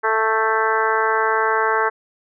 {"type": "harmonic tone with a mistuned harmonic", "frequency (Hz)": 220.6, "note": "A3", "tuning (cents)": 5, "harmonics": [2, 3, 4, 5, 6, 7, 8, 9], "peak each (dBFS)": [-22, -29, -22, -23, -24, -23, -28, -31], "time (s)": [0.03, 1.9], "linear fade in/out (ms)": 20, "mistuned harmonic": 7, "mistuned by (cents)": 19, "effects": []}